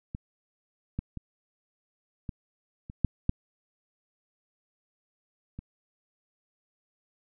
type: clicks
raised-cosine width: 5 ms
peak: -22 / -18 / -24 / -22 / -28 / -10 / -11 / -26 dBFS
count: 8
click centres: 0.149 / 0.99 / 1.173 / 2.292 / 2.899 / 3.047 / 3.294 / 5.59 s
effects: none